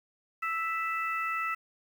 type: harmonic tone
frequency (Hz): 659.3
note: E5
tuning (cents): 0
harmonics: 2 / 3 / 4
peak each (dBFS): -31 / -35 / -37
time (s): 0.42-1.55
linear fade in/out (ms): 10
effects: 9-bit